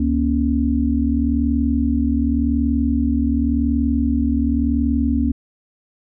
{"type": "tone cluster", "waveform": "sine", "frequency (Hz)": [70.6, 238.1, 279], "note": ["C#2", "A#3", "C#4"], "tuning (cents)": [32, 37, 11], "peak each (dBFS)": [-20, -19, -20], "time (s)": [0, 5.32], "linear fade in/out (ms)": 5, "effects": []}